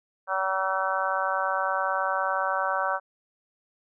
harmonic tone, 190.4 Hz, F#3, 50 cents sharp, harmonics 3 / 4 / 5 / 6 / 7 / 8, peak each -31 / -31 / -31 / -31 / -31 / -31 dBFS, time 0.27-3 s, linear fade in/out 50 ms, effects none

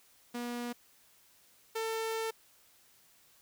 sawtooth tone pair in turn, 240.8 / 447.3 Hz, B3 / A4, -44 / +28 cents, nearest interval major seventh, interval 1072 cents, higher second, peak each -32 / -29 dBFS, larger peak second, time 0.34-0.73 / 1.75-2.31 s, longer second, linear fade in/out 10 ms, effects white hiss -64 dBFS RMS until 3.41 s

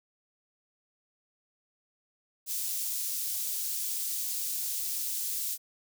white high-pass noise, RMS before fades -33 dBFS, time 2.46-5.58 s, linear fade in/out 50 ms, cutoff 5400 Hz, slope 12 dB/octave, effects none

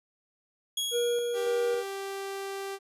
sawtooth tone with exponential decay, 3322 Hz, G#7, in tune, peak -24 dBFS, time 0.77-2.29 s, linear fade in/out 5 ms, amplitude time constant 330 ms
triangle tone with tremolo, 477.6 Hz, A#4, 42 cents sharp, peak -23 dBFS, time 0.91-1.84 s, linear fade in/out 50 ms, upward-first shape square, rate 1.8 Hz, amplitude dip 30%
sawtooth tone, 392 Hz, G4, in tune, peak -30 dBFS, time 1.33-2.79 s, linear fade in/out 50 ms
effects resampled to 32000 Hz

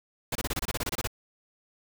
pink noise bursts, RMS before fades -30 dBFS, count 13, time 0.32-1.074 s, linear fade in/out 5 ms, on 34 ms, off 26 ms, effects none

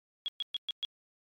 sine tone bursts, 3322 Hz, G#7, in tune, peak -30 dBFS, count 5, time 0.26-0.85 s, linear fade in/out 0 ms, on 22 ms, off 120 ms, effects MP3 96 kbps

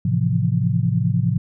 sine chord, F major seventh, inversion first, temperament equal with one note detuned, 110 / 132.72 / 164.81 / 174.61 Hz, A2 / C3 / E3 / F3, 0 / +25 / 0 / 0 cents, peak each -21 / -21 / -24 / -22 dBFS, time 0.05-1.38 s, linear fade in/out 5 ms, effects none

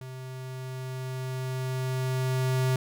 square tone with level ramp, 129.6 Hz, C3, 16 cents flat, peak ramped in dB -39 to -23 dBFS, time 0.01-2.76 s, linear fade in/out 2 ms, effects none

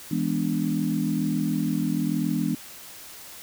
sine chord, E dominant seventh, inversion none, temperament equal with one note detuned, 164.81 / 206.1 / 246.9 / 293.7 Hz, E3 / G#3 / B3 / D4, 0 / -13 / 0 / 0 cents, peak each -28 dBFS, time 0.11-2.55 s, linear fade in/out 5 ms, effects white hiss -43 dBFS RMS until 3.42 s

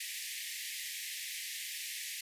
pink high-pass noise, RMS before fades -41 dBFS, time 0-2.21 s, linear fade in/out 5 ms, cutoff 1800 Hz, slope 96 dB/octave, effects resampled to 32000 Hz

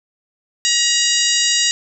harmonic tone with a mistuned harmonic, 953 Hz, A#5, 38 cents sharp, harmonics 2 / 3 / 4 / 5 / 6 / 7 / 8, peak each -23 / -21 / -20 / -21 / -23 / -21 / -22 dBFS, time 0.65-1.71 s, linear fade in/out 0 ms, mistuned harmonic 7, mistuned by +17 cents, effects none

